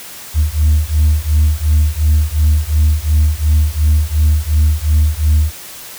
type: beating tone pair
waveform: sine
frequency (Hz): 74.9 / 77.7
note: D2 / D#2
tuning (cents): +35 / -2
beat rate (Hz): 2.8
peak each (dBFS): -11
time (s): 0.34-5.53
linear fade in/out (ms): 50
effects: tanh soft clip ceiling -5 dBFS + white hiss -32 dBFS RMS until 5.98 s